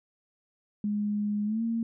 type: tone with pitch glide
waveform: sine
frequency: 207.7 to 229.1 Hz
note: G#3 to A#3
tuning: 0 to -30 cents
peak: -26 dBFS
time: 0.84-1.83 s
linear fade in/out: 2 ms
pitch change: +170 cents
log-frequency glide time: 1.45-1.62 s
effects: none